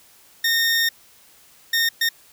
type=tone bursts at uneven times; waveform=20% pulse; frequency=1837 Hz; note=A#6; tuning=26 cents flat; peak=-12 dBFS; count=3; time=0.44-0.89 / 1.73-1.89 / 2.01-2.09 s; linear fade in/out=5 ms; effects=white hiss -52 dBFS RMS until 2.32 s